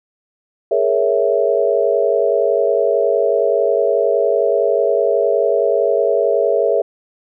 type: chord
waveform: sine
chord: A# half-diminished seventh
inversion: third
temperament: equal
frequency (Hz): 415.3 / 466.2 / 554.4 / 659.3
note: G#4 / A#4 / C#5 / E5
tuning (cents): 0 / 0 / 0 / 0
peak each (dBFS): -18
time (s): 0.71-6.82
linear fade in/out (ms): 5
effects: none